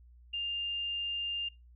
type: tone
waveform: sine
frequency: 2803 Hz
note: F7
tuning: 6 cents sharp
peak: -32 dBFS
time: 0.33-1.49 s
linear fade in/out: 10 ms
effects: noise-tail reverb RT60 0.2 s tail -20 dB re dry + added 60 Hz sine -54 dBFS peak until 1.75 s